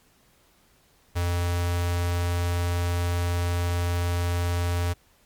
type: tone with notch filter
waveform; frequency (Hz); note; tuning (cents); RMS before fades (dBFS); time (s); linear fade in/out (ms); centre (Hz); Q
square; 87.31; F2; 0; -25; 1.15-4.94; 20; 200; 0.75
effects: pink hiss -61 dBFS RMS until 5.25 s + MP3 96 kbps